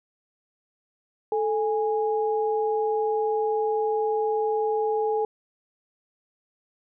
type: tone pair together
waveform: sine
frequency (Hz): 437.6 / 826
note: A4 / G#5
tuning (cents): -9 / -10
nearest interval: major seventh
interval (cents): 1099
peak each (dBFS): -23 / -27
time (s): 1.32-5.25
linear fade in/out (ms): 2
effects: none